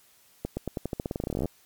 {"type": "accelerating click train", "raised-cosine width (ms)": 2, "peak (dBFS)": -16, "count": 23, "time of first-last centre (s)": [0.45, 1.457], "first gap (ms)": 120, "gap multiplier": 0.89, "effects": ["white hiss -60 dBFS RMS until 1.65 s", "MP3 96 kbps"]}